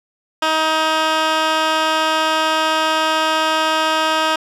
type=tone with band-pass filter; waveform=15% pulse; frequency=315.7 Hz; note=D#4; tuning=25 cents sharp; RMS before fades=-17 dBFS; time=0.42-4.36 s; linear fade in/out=5 ms; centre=2100 Hz; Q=0.81; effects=none